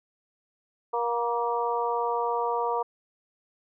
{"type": "harmonic tone with a mistuned harmonic", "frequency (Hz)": 236.8, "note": "A#3", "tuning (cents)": 27, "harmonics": [2, 3, 4, 5], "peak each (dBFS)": [-29, -32, -28, -33], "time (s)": [0.93, 2.83], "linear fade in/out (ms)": 10, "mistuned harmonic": 5, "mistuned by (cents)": -24, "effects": []}